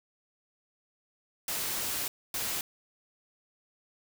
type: noise bursts at uneven times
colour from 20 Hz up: white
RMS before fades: -33 dBFS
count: 2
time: 1.48-2.08 / 2.34-2.61 s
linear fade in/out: 2 ms
effects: none